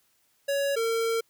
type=tone pair in turn; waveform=square; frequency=560 / 455.7 Hz; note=C#5 / A#4; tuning=+18 / -39 cents; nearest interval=major third; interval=357 cents; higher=first; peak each=-25 dBFS; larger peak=neither; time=0.48-0.76 / 0.76-1.21 s; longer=second; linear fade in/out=10 ms; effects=white hiss -68 dBFS RMS until 1.29 s